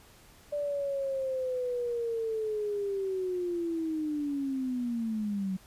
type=linear sweep; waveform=sine; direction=down; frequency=587.3 to 185 Hz; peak=-29 dBFS; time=0.52-5.57 s; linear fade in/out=10 ms; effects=pink hiss -57 dBFS RMS until 5.66 s + resampled to 32000 Hz